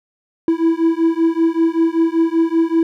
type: beating tone pair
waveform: triangle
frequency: 326.7 / 331.9 Hz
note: E4 / E4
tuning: -15 / +12 cents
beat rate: 5.2 Hz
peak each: -14 dBFS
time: 0.48-2.83 s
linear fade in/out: 2 ms
effects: none